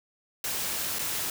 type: noise with dropouts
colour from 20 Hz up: white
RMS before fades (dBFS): -31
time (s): 0.44-1.3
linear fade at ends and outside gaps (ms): 2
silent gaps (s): 0.987-0.991
effects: none